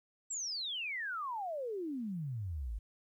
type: exponential sweep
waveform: sine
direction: down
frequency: 7790 to 48.77 Hz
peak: -36 dBFS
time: 0.3-2.79 s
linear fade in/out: 10 ms
effects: 12-bit